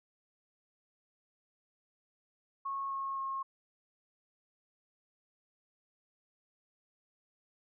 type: tone with pitch steps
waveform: sine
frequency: 1095 / 1087.4 / 1079.9 Hz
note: C#6 / C#6 / C#6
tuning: -22 / -34 / -46 cents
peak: -34 dBFS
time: 2.65-3.43 s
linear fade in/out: 10 ms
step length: 260 ms
effects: none